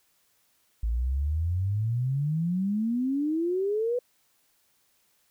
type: exponential sweep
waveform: sine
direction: up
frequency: 54.1 to 500 Hz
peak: -24 dBFS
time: 0.83-3.99 s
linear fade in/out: 5 ms
effects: white hiss -68 dBFS RMS until 5.3 s